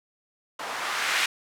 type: noise with low-pass filter sweep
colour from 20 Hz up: violet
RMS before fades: -28 dBFS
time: 0.59-1.26 s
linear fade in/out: 5 ms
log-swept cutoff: 840 to 2100 Hz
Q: 1.3
effects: none